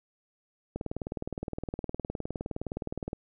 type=click train; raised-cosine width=2 ms; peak=-20 dBFS; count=47; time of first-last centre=0.76-3.131 s; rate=19.4 Hz; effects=none